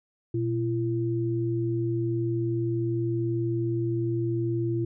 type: tone pair together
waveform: sine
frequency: 119.89 / 339.1 Hz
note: A#2 / E4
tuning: +49 / +49 cents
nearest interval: octave + tritone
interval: 1800 cents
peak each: -27 dBFS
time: 0.34-4.85 s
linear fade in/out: 5 ms
effects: none